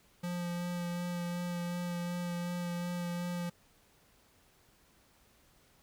square tone with vibrato, 175 Hz, F3, 4 cents sharp, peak -35 dBFS, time 0.23-3.5 s, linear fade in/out 10 ms, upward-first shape sine, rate 2.7 Hz, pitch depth 13 cents each way, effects pink hiss -66 dBFS RMS until 5.82 s

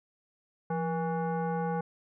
sine tone with frequency modulation, 171.9 Hz, F3, 27 cents flat, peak -28 dBFS, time 0.7-1.81 s, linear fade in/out 5 ms, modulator 650 Hz, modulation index 1.2, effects none

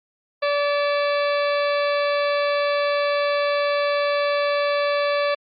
harmonic tone with a mistuned harmonic, 577 Hz, D5, 31 cents flat, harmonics 1 / 2 / 3 / 4 / 5 / 6 / 7 / 8, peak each -20 / -26 / -30 / -32 / -34 / -36 / -37 / -38 dBFS, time 0.42-5.35 s, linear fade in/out 10 ms, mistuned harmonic 5, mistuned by -120 cents, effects Opus 48 kbps

